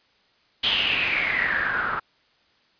white noise with low-pass filter sweep, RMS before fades -24 dBFS, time 0.63-2 s, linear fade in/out 10 ms, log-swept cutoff 3300 to 1300 Hz, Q 8.6, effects white hiss -62 dBFS RMS until 2.79 s + resampled to 11025 Hz

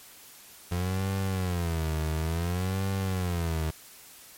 30% pulse tone with vibrato, 86.9 Hz, F2, 8 cents flat, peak -24 dBFS, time 0.71-3.71 s, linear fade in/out 10 ms, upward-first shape sine, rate 0.57 Hz, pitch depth 190 cents each way, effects white hiss -50 dBFS RMS until 4.37 s + MP3 64 kbps

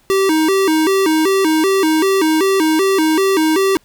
square tone with vibrato, 349.2 Hz, F4, in tune, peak -12 dBFS, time 0.1-3.77 s, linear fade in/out 0 ms, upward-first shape square, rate 2.6 Hz, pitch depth 180 cents each way, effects pink hiss -55 dBFS RMS until 3.84 s

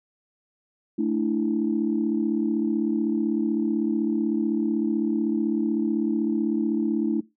sine chord, A suspended fourth, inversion none, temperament equal, 220 / 293.7 / 329.6 Hz, A3 / D4 / E4, 0 / 0 / 0 cents, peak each -25 dBFS, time 0.98-7.21 s, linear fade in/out 10 ms, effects noise-tail reverb RT60 0.2 s tail -19 dB re dry + tanh soft clip ceiling -12 dBFS

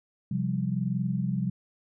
sine chord, C suspended fourth, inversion none, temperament equal, 130.81 / 174.61 / 196 Hz, C3 / F3 / G3, 0 / 0 / 0 cents, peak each -30 dBFS, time 0.31-1.5 s, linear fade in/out 5 ms, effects none

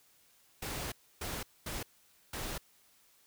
pink noise bursts at uneven times, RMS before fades -39 dBFS, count 4, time 0.62-0.92 / 1.21-1.43 / 1.66-1.83 / 2.33-2.58 s, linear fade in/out 5 ms, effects white hiss -66 dBFS RMS until 3.26 s

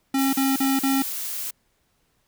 square tone bursts, 270 Hz, C#4, 45 cents flat, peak -20 dBFS, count 4, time 0.14-1.023 s, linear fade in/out 5 ms, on 190 ms, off 41 ms
blue noise, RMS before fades -30 dBFS, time 0.18-1.51 s, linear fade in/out 10 ms
effects pink hiss -68 dBFS RMS until 2.27 s

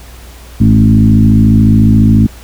sine tone with frequency modulation, 159.2 Hz, D#3, 40 cents sharp, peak -3 dBFS, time 0.6-2.27 s, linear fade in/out 10 ms, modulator 54.2 Hz, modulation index 1.9, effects added 60 Hz sine -31 dBFS peak until 2.43 s + pink hiss -37 dBFS RMS until 2.43 s

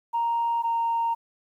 sine tone pair in turn, 932.3 / 924.8 Hz, A#5 / A#5, 0 / -14 cents, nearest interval unison, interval 14 cents, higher first, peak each -21 dBFS, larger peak neither, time 0.13-0.63 / 0.63-1.15 s, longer second, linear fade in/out 20 ms, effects tanh soft clip ceiling -18 dBFS + 10-bit

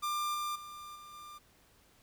45% pulse tone with level steps, 1193 Hz, D6, 27 cents sharp, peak -32 / -34 / -45 / -49 / -47 dBFS, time 0.02-1.39 s, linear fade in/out 20 ms, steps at 0.34 / 0.55 / 0.95 / 1.13 s, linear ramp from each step 10 ms, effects pink hiss -65 dBFS RMS until 2.02 s

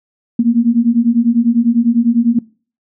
sine beating tone pair, 228.9 / 238.9 Hz, A#3 / A#3, -31 / +43 cents, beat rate 10 Hz, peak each -12 dBFS, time 0.39-2.39 s, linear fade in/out 5 ms, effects noise-tail reverb RT60 0.4 s tail -23 dB re dry

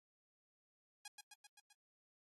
5% pulse tone with echo, 826 Hz, G#5, 10 cents flat, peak -37 dBFS, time 1.05-1.08 s, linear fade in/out 5 ms, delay 130 ms, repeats 5, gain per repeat -3 dB, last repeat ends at 1.73 s, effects AAC 32 kbps

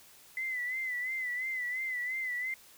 sine tone with vibrato, 2020 Hz, B6, 39 cents sharp, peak -32 dBFS, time 0.37-2.54 s, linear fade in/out 2 ms, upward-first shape sine, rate 2.9 Hz, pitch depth 63 cents each way, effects white hiss -57 dBFS RMS until 2.77 s

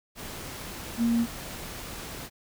sine tone in noise, 233.1 Hz, A#3, in tune, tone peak -21 dBFS, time 0.97-1.27 s, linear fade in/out 50 ms, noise pink, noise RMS -39 dBFS, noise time 0.15-2.3 s, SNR +15 dB, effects none

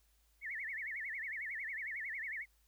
sine tone with vibrato, 1975.5 Hz, B6, in tune, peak -39 dBFS, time 0.41-2.46 s, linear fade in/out 50 ms, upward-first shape sine, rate 11 Hz, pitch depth 220 cents each way, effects added 53 Hz sine -70 dBFS peak until 2.67 s + white hiss -75 dBFS RMS until 2.67 s

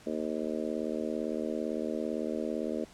harmonic tone, 77.78 Hz, D#2, in tune, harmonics 3 / 4 / 5 / 6 / 7 / 8, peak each -36 / -37 / -38 / -39 / -39 / -40 dBFS, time 0.06-2.85 s, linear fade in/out 10 ms, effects pink hiss -55 dBFS RMS until 2.93 s + low-pass 9000 Hz 12 dB/octave

